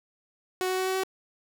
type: tone with pitch steps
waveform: sawtooth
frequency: 370.1 / 372.5 / 374.8 / 377.2 / 379.6 Hz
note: F#4 / F#4 / F#4 / F#4 / F#4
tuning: 0 / +12 / +22 / +33 / +44 cents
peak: -22 dBFS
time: 0.61-1.035 s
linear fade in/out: 0 ms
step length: 85 ms
effects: 8-bit